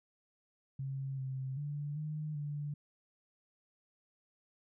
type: tone with pitch steps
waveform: sine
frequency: 135.5 / 132.3 / 145.8 / 152.7 / 146.4 Hz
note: C#3 / C3 / D3 / D#3 / D3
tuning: -39 / +20 / -12 / -32 / -5 cents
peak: -36 dBFS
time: 0.79-2.74 s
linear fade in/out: 5 ms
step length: 390 ms
effects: none